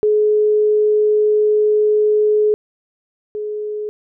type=tone pair in turn; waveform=sine; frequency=423.7 / 422.1 Hz; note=G#4 / G#4; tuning=+35 / +28 cents; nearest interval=unison; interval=7 cents; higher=first; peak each=-11 / -21 dBFS; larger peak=first; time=0.03-2.54 / 3.35-3.89 s; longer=first; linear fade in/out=0 ms; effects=none